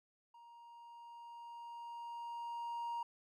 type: tone with level ramp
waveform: triangle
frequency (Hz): 940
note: A#5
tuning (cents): +14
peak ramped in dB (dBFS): -55 to -35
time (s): 0.34-3.03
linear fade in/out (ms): 5
effects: tanh soft clip ceiling -31 dBFS